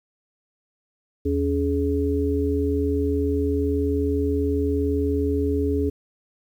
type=tone cluster; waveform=sine; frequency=80.5 / 281.3 / 421.2 Hz; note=E2 / C#4 / G#4; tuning=-41 / +26 / +24 cents; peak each=-24 dBFS; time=1.25-5.9 s; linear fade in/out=10 ms; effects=9-bit